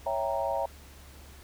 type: chord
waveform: sine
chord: C# diminished seventh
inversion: none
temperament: equal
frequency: 554.4 / 659.3 / 784 / 932.3 Hz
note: C#5 / E5 / G5 / Bb5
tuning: 0 / 0 / 0 / 0 cents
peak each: -32 / -32 / -34 / -33 dBFS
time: 0.06-0.66 s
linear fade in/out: 5 ms
effects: added 70 Hz sine -49 dBFS peak until 1.43 s + pink hiss -53 dBFS RMS until 1.43 s